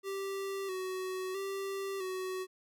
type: tone with vibrato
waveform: square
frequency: 382.1 Hz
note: G4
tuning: 44 cents flat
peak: -36 dBFS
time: 0.03-2.47 s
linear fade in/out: 50 ms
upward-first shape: square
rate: 0.76 Hz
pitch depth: 40 cents each way
effects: none